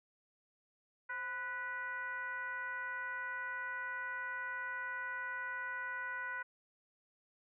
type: tone with frequency modulation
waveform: sine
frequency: 1480 Hz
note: F#6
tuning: in tune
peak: -38 dBFS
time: 1.09-6.43 s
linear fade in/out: 10 ms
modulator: 477 Hz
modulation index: 0.96
effects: none